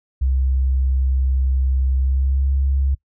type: tone with pitch glide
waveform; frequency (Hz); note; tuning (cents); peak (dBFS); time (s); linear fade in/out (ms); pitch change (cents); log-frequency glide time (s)
sine; 65.6 to 67.95; C2 to C#2; +5 to -34; -15; 0.21-2.95; 10; +61; 1.97-2.49
effects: noise-tail reverb RT60 0.1 s tail -23 dB re dry